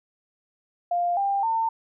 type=tone with pitch steps; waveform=sine; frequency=700 / 794.9 / 902.6 Hz; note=F5 / G5 / A5; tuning=+4 / +24 / +44 cents; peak=-21 dBFS; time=0.91-1.69 s; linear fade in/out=5 ms; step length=260 ms; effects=none